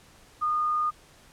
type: tone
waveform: sine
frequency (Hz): 1224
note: D#6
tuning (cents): -29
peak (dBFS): -23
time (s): 0.41-0.91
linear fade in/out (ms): 20
effects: pink hiss -55 dBFS RMS until 1.32 s + low-pass 11000 Hz 12 dB/octave